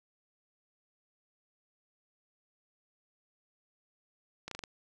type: slowing click train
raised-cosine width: 0.2 ms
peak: -23 dBFS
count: 5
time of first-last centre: 4.48-4.638 s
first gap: 33 ms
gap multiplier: 1.12
effects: none